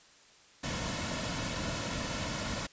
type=noise with comb filter; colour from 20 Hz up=pink; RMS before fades=-35 dBFS; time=0.63-2.67 s; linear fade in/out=10 ms; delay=2.5 ms; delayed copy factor=-0.55; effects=white hiss -59 dBFS RMS until 2.72 s + resampled to 16000 Hz